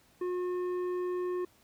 sine tone with tanh clipping, 360 Hz, F#4, 47 cents flat, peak -32 dBFS, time 0.21-1.45 s, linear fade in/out 5 ms, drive 9 dB, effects pink hiss -64 dBFS RMS until 1.63 s + high-pass 60 Hz 12 dB/octave

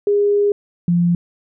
sine tone pair in turn, 408.7 / 173.38 Hz, G#4 / F3, -28 / -12 cents, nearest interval octave + minor third, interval 1484 cents, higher first, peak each -12 dBFS, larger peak neither, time 0.07-0.52 / 0.88-1.15 s, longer first, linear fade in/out 2 ms, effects none

